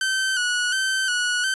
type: tone with vibrato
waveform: sawtooth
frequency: 1504 Hz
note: F#6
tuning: 28 cents sharp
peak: -17 dBFS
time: 0.01-1.54 s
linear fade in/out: 2 ms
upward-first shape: square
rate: 1.4 Hz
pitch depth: 46 cents each way
effects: resampled to 24000 Hz